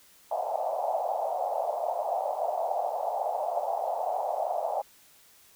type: band-pass noise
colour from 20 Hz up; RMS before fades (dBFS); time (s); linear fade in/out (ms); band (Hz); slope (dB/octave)
white; -30; 0.31-4.82; 5; 600 to 790; 48
effects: white hiss -58 dBFS RMS until 5.55 s